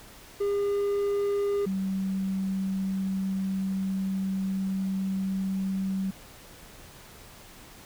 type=tone pair in turn; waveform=triangle / sine; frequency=404.2 / 191.75 Hz; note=G#4 / G3; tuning=-47 / -38 cents; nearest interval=octave + minor second; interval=1291 cents; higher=first; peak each=-22 / -26 dBFS; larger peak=first; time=0.4-1.66 / 1.66-6.11 s; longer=second; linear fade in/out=10 ms; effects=pink hiss -49 dBFS RMS until 7.85 s